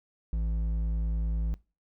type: tone with hard clipping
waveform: triangle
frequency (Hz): 55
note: A1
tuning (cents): 0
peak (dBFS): -28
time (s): 0.33-1.54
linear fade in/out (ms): 0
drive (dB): 10
effects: noise-tail reverb RT60 0.3 s tail -21 dB re dry